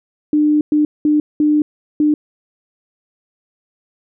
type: tone bursts at uneven times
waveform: sine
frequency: 300 Hz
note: D4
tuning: 37 cents sharp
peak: -10 dBFS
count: 5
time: 0.33-0.61 / 0.72-0.85 / 1.05-1.2 / 1.4-1.62 / 2-2.14 s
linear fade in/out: 2 ms
effects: none